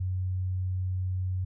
sine tone, 92.5 Hz, F#2, in tune, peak -27 dBFS, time 0-1.45 s, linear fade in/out 10 ms, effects none

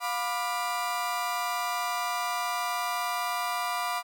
35% pulse chord, B diminished, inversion second, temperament just, 711.2 / 987.8 / 1185.3 Hz, F5 / B5 / D6, +31 / 0 / +16 cents, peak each -31 dBFS, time 0-4.03 s, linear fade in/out 50 ms, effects none

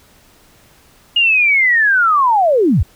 sine linear sweep, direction down, 2868 to 50.9 Hz, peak -9 dBFS, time 1.16-2.83 s, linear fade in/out 5 ms, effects pink hiss -49 dBFS RMS until 2.95 s

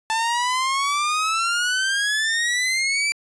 sawtooth exponential sweep, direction up, 880 to 2349 Hz, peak -16 dBFS, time 0.1-3.12 s, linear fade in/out 0 ms, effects resampled to 22050 Hz

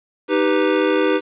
square chord, Eb augmented, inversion none, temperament equal, 311.1 / 392 / 493.9 Hz, Eb4 / G4 / B4, 0 / 0 / 0 cents, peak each -20 dBFS, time 0.28-1.21 s, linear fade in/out 50 ms, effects resampled to 8000 Hz + 8-bit

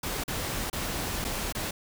pink noise with dropouts, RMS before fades -32 dBFS, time 0.03-1.71 s, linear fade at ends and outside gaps 5 ms, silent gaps 0.238-0.279 / 0.7-0.729 / 1.244-1.248 / 1.525-1.549 s, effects none

